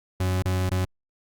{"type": "tone with dropouts", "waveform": "40% pulse", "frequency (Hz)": 92.5, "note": "F#2", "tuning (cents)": 0, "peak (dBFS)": -21, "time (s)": [0.2, 0.85], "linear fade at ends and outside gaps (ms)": 5, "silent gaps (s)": [[0.424, 0.454], [0.694, 0.713]], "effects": ["Opus 48 kbps"]}